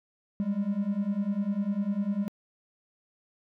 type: beating tone pair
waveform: triangle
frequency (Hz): 195.4 / 205.4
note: G3 / G#3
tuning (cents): -5 / -19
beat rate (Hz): 10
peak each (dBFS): -28 / -26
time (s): 0.4-2.28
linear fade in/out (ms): 0
effects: tanh soft clip ceiling -18 dBFS